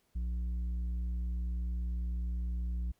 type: tone with tanh clipping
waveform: sine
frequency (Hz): 59.7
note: A#1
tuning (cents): +42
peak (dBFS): -33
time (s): 0.15-2.92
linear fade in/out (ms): 10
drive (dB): 6
effects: pink hiss -74 dBFS RMS until 2.99 s